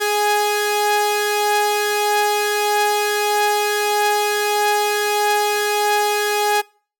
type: tone pair together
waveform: sawtooth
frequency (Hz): 416.1 / 830.6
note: G#4 / G#5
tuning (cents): +3 / 0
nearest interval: octave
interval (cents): 1197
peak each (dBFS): -15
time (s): 0-6.62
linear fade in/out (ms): 20
effects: noise-tail reverb RT60 0.4 s tail -24 dB re dry